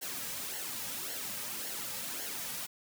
white noise with flanger, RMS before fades -39 dBFS, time 0.01-2.67 s, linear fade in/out 20 ms, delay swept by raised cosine 0.81 to 2.91 ms, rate 1.8 Hz, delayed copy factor -0.65, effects none

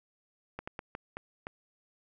slowing click train, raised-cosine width 0.5 ms, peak -23 dBFS, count 6, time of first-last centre 0.59-1.469 s, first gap 85 ms, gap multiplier 1.37, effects none

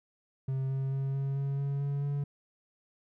triangle tone with pitch steps, 133.2 / 134.51 / 135.84 / 137.18 / 138.54 / 139.9 / 141.28 / 142.68 Hz, C3 / C3 / C#3 / C#3 / C#3 / C#3 / C#3 / D3, +31 / +48 / -35 / -18 / -1 / +16 / +33 / -50 cents, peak -27 dBFS, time 0.48-2.24 s, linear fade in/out 5 ms, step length 220 ms, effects none

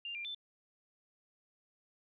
sine tone with pitch steps, 2796 / 2384 / 3531 Hz, F7 / D7 / A7, +1 / +25 / +5 cents, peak -39 dBFS, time 0.05-0.347 s, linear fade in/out 2 ms, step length 99 ms, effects none

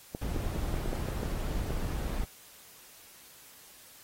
clicks, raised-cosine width 2 ms, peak -21 dBFS, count 9, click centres 0.149 / 0.363 / 0.562 / 0.741 / 0.859 / 0.931 / 1.086 / 1.232 / 1.706 s
brown noise, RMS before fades -33 dBFS, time 0.21-2.25 s, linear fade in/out 10 ms
effects white hiss -54 dBFS RMS until 4.03 s + AAC 48 kbps

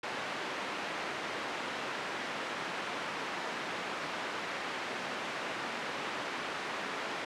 white band-pass noise, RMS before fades -38 dBFS, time 0.03-7.25 s, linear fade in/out 5 ms, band 220 to 2000 Hz, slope 12 dB/octave, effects low-pass 9000 Hz 12 dB/octave

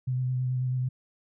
sine tone with vibrato, 127.4 Hz, C3, 46 cents flat, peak -25 dBFS, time 0.07-0.89 s, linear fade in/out 10 ms, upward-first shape square, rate 9.2 Hz, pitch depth 15 cents each way, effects none

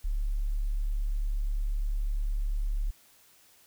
sine tone, 35.74 Hz, D1, 46 cents flat, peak -26 dBFS, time 0.04-2.91 s, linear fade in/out 10 ms, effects white hiss -60 dBFS RMS until 3.66 s

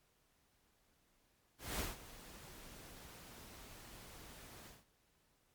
pink noise with ADSR envelope, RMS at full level -39 dBFS, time 1.58-4.85 s, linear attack 210 ms, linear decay 170 ms, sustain -16 dB, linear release 190 ms, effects pink hiss -75 dBFS RMS until 5.54 s + MP3 96 kbps

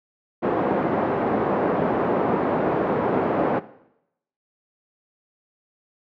white band-pass noise, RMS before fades -22 dBFS, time 0.42-3.6 s, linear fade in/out 20 ms, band 200 to 610 Hz, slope 12 dB/octave, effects noise-tail reverb RT60 0.8 s tail -17 dB re dry + low-pass 2000 Hz 12 dB/octave

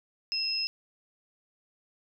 sine tone pair together, 2696 / 5137 Hz, E7 / E8, +38 / -46 cents, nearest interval major seventh, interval 1116 cents, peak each -37 / -28 dBFS, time 0.32-0.67 s, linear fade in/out 0 ms, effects none

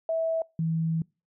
sine tone pair in turn, 652 / 162.58 Hz, E5 / E3, -19 / -24 cents, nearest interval 2 octaves, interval 2405 cents, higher first, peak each -24 dBFS, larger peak neither, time 0.09-0.42 / 0.59-1.02 s, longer second, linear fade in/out 2 ms, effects noise-tail reverb RT60 0.3 s tail -26 dB re dry

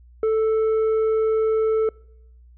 triangle tone with tanh clipping, 440 Hz, A4, in tune, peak -18 dBFS, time 0.23-1.89 s, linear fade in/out 2 ms, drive 9 dB, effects noise-tail reverb RT60 0.8 s tail -26 dB re dry + added 60 Hz sine -46 dBFS peak until 2.57 s

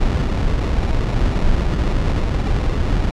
brown noise with sample-and-hold, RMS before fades -17 dBFS, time 0-3.11 s, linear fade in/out 10 ms, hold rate 1575 Hz, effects low-pass 5000 Hz 12 dB/octave

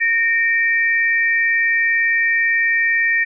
sine tone pair together, 1839 / 2329 Hz, A#6 / D7, -24 / -15 cents, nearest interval major third, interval 409 cents, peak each -15 / -19 dBFS, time 0-3.25 s, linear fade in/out 20 ms, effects none

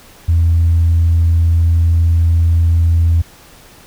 sine tone, 83.5 Hz, E2, 23 cents sharp, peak -7 dBFS, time 0.28-3.22 s, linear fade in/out 10 ms, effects tanh soft clip ceiling -5 dBFS + pink hiss -42 dBFS RMS until 3.86 s

